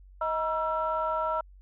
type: tone cluster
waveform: sine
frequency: 631 / 954 / 1339 Hz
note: D#5 / A#5 / E6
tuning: +24 / +40 / +27 cents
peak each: -30 dBFS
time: 0.21-1.41 s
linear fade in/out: 5 ms
effects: tanh soft clip ceiling -17 dBFS + added 47 Hz sine -49 dBFS peak until 1.61 s